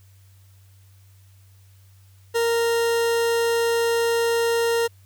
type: tone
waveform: 40% pulse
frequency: 464.4 Hz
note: A#4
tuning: 7 cents flat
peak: -18 dBFS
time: 2.34-4.88 s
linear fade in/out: 20 ms
effects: added 96 Hz sine -49 dBFS peak until 5.05 s + white hiss -61 dBFS RMS until 5.05 s